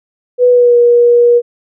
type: tone with pitch glide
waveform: sine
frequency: 493.9 to 478.7 Hz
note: B4 to A#4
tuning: 0 to +46 cents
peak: -4 dBFS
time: 0.38-1.42 s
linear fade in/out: 50 ms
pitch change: -54 cents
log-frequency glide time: 0.49-0.77 s
effects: none